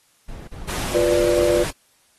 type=noise bursts; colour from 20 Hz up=brown; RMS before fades=-34 dBFS; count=4; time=0.28-1.182 s; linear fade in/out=10 ms; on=200 ms; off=34 ms
type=noise; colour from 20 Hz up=pink; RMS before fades=-28 dBFS; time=0.68-1.71 s; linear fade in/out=10 ms
type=chord; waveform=sine; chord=B diminished; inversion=second; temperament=equal; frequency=349.2 / 493.9 / 587.3 Hz; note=F4 / B4 / D5; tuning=0 / 0 / 0 cents; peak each=-20 dBFS; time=0.94-1.64 s; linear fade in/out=10 ms
effects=white hiss -60 dBFS RMS until 2.18 s + AAC 32 kbps